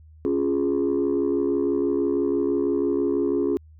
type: chord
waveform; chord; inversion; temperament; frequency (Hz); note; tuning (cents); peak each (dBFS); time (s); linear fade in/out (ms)
sine; Db major; none; equal; 277.2 / 349.2 / 415.3; Db4 / F4 / Ab4; 0 / 0 / 0; -23; 0.25-3.57; 0
effects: tanh soft clip ceiling -15 dBFS + added 78 Hz sine -46 dBFS peak until 3.79 s